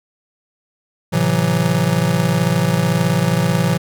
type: chord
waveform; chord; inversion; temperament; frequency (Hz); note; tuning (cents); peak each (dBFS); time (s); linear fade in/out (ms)
square; F# half-diminished seventh; first; just; 111 / 133.2 / 166.5 / 185; A2 / C3 / E3 / F#3; +16 / +31 / +18 / 0; -23 / -21 / -18 / -22; 1.12-3.78; 20
effects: none